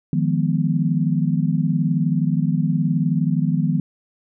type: chord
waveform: sine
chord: F half-diminished seventh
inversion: third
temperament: equal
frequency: 155.56 / 174.61 / 207.7 / 246.9 Hz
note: Eb3 / F3 / Ab3 / Cb4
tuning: 0 / 0 / 0 / 0 cents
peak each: -20 / -21 / -26 / -24 dBFS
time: 0.13-3.8 s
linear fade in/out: 2 ms
effects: none